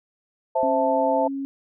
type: chord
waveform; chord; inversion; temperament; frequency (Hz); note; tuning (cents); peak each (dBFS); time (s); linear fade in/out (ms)
sine; A minor; first; equal; 523.3 / 659.3 / 880; C5 / E5 / A5; 0 / 0 / 0; -23; 0.55-1.28; 10
type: tone with pitch glide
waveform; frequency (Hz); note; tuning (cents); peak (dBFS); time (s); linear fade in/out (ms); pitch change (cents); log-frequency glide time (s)
sine; 271.1 to 274.1; C#4 to C#4; -38 to -19; -26; 0.63-1.45; 0; +19; 0.94-1.28
effects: none